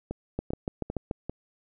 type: two click trains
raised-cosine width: 2 ms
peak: -19 / -16 dBFS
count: 4 / 6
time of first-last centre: 0.11-1.296 / 0.39-1.112 s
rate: 2.53 / 6.93 Hz
effects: none